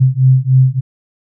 sine beating tone pair, 128.8 / 132.2 Hz, C3 / C3, -27 / +18 cents, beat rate 3.4 Hz, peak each -10 dBFS, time 0-0.81 s, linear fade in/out 20 ms, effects none

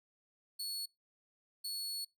sawtooth tone bursts at uneven times, 4399 Hz, C#8, 14 cents flat, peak -35 dBFS, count 2, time 0.59-0.86 / 1.64-2.05 s, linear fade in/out 10 ms, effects noise-tail reverb RT60 0.2 s tail -23 dB re dry

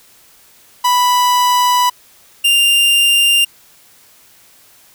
45% pulse tone pair in turn, 987.8 / 2794 Hz, B5 / F7, 0 / 0 cents, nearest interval octave + tritone, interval 1800 cents, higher second, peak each -10 / -9 dBFS, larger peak second, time 0.84-1.9 / 2.44-3.45 s, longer first, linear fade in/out 10 ms, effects white hiss -47 dBFS RMS until 4.94 s

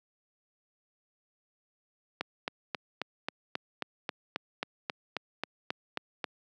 click train, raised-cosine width 0.3 ms, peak -15 dBFS, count 16, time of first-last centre 2.21-6.242 s, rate 3.72 Hz, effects high-pass 200 Hz 12 dB/octave

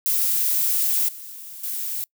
violet noise with level steps, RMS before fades -21 / -38 / -28 dBFS, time 0.06-2.04 s, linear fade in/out 0 ms, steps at 1.08 / 1.63 s, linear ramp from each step 10 ms, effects noise-tail reverb RT60 0.1 s tail -26 dB re dry

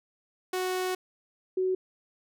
sawtooth / sine tone pair in turn, 369.1 / 373 Hz, F#4 / F#4, -4 / +14 cents, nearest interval unison, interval 18 cents, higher second, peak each -24 dBFS, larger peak neither, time 0.53-0.95 / 1.57-1.75 s, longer first, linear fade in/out 5 ms, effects none

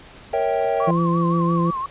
triangle chord, A# diminished seventh, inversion none, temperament equal with one note detuned, 466.2 / 554.4 / 649.8 / 784 Hz, A#4 / C#5 / E5 / G5, 0 / 0 / -25 / 0 cents, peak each -22 dBFS, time 0.33-0.91 s, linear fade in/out 5 ms
sine tone with vibrato, 1092 Hz, C#6, 26 cents flat, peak -23 dBFS, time 0.8-1.86 s, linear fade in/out 2 ms, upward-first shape sine, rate 5.8 Hz, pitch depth 91 cents each way
harmonic tone, 170 Hz, F3, 46 cents flat, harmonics 1 / 2 / 3, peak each -18 / -24 / -29 dBFS, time 0.87-1.71 s, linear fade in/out 10 ms
effects pink hiss -44 dBFS RMS until 1.9 s + resampled to 8000 Hz

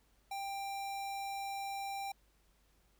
square tone, 790 Hz, G5, 13 cents sharp, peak -39 dBFS, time 0.31-2.12 s, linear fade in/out 5 ms, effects added 50 Hz sine -70 dBFS peak until 2.99 s + pink hiss -73 dBFS RMS until 2.99 s

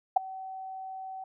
sine tone with ADSR envelope, 761 Hz, F#5, 48 cents sharp, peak -14 dBFS, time 0.16-1.24 s, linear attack 9 ms, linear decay 8 ms, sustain -23 dB, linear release 4 ms, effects none

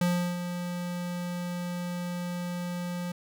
square tone with ADSR envelope, 176.4 Hz, F3, 18 cents sharp, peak -23 dBFS, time 0.01-3.12 s, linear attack 4 ms, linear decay 350 ms, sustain -9 dB, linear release 5 ms, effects none

